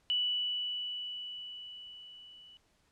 sine tone with level ramp, 2960 Hz, F#7, in tune, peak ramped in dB -27 to -53 dBFS, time 0.1-2.57 s, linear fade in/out 0 ms, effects pink hiss -71 dBFS RMS until 2.91 s + low-pass 9000 Hz 12 dB/octave

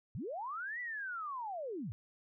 sine linear two-way sweep, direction up then down, 85.1 to 1992 to 85.1 Hz, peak -38 dBFS, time 0.15-1.92 s, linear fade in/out 0 ms, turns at 0.8 s, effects none

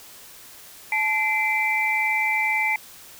sine tone cluster, 868 / 2058 / 2340 Hz, A5 / C7 / D7, -24 / -29 / -7 cents, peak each -26 / -23 / -24 dBFS, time 0.92-2.76 s, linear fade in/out 2 ms, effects white hiss -45 dBFS RMS until 3.19 s

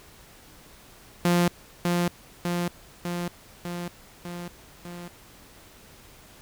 sawtooth tone with echo, 174.61 Hz, F3, in tune, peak -15 dBFS, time 1.25-1.48 s, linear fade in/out 2 ms, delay 600 ms, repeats 6, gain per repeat -3 dB, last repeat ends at 5.08 s, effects pink hiss -51 dBFS RMS until 6.41 s

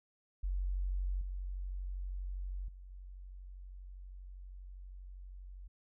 sine tone with level steps, 46.25 Hz, F#1, in tune, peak -32 / -37 / -48 / -46 dBFS, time 0.43-5.68 s, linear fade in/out 10 ms, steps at 1.21 / 2.68 / 2.9 s, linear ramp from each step 5 ms, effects none

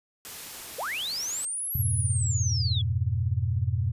white noise, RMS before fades -40 dBFS, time 0.25-1.45 s, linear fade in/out 0 ms
sine linear two-way sweep, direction up then down, 400.7 to 11840 to 3267 Hz, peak -29 dBFS, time 0.78-2.82 s, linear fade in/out 10 ms, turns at 1.75 s
sine chord, F diminished, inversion none, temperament equal, 87.31 / 103.83 / 123.47 Hz, F2 / Ab2 / Cb3, 0 / 0 / 0 cents, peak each -28 dBFS, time 1.75-3.92 s, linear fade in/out 5 ms
effects resampled to 32000 Hz

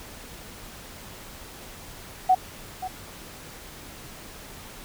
sine tone with echo, 745 Hz, F#5, 12 cents sharp, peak -14 dBFS, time 2.29-2.35 s, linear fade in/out 10 ms, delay 530 ms, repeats 1, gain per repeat -14 dB, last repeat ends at 2.88 s, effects pink hiss -43 dBFS RMS until 4.84 s

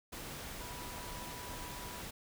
sine tone in noise, 979 Hz, B5, 15 cents flat, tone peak -50 dBFS, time 0.6-2.01 s, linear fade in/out 10 ms, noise pink, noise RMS -45 dBFS, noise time 0.12-2.11 s, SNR -8 dB, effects none

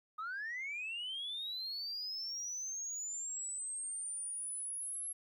sine linear sweep, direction up, 1229 to 11175 Hz, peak -37 dBFS, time 0.18-5.13 s, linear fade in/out 10 ms, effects tanh soft clip ceiling -36 dBFS + 13-bit

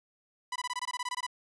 sawtooth tone bursts, 992 Hz, B5, 7 cents sharp, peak -28 dBFS, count 13, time 0.52-1.266 s, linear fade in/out 5 ms, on 38 ms, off 21 ms, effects resampled to 24000 Hz

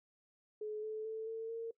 sine tone with pitch steps, 426.5 / 434 / 441.5 / 449.3 / 457.1 Hz, G#4 / A4 / A4 / A4 / A#4, +46 / -24 / +6 / +36 / -34 cents, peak -38 dBFS, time 0.61-1.71 s, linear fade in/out 5 ms, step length 220 ms, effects noise-tail reverb RT60 0.1 s tail -21 dB re dry

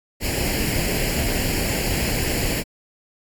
pink noise with comb filter, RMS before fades -23 dBFS, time 0.2-2.64 s, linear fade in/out 50 ms, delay 0.41 ms, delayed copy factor +0.7, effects AAC 64 kbps

